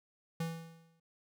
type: tone with exponential decay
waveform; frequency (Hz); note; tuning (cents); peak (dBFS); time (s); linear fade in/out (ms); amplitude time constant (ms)
square; 164.81; E3; 0; -33; 0.4-1; 5; 130
effects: none